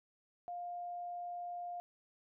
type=tone; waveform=sine; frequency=704 Hz; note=F5; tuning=14 cents sharp; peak=-40 dBFS; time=0.48-1.8 s; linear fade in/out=0 ms; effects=none